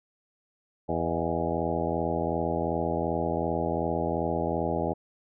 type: harmonic tone with a mistuned harmonic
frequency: 82.7 Hz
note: E2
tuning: 6 cents sharp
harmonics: 1 / 2 / 3 / 4 / 5 / 6 / 7 / 8 / 9 / 10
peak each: -36 / -34 / -35 / -34 / -34 / -34 / -34 / -37 / -36 / -35 dBFS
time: 0.88-4.94 s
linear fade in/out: 20 ms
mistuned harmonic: 7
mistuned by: +80 cents
effects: none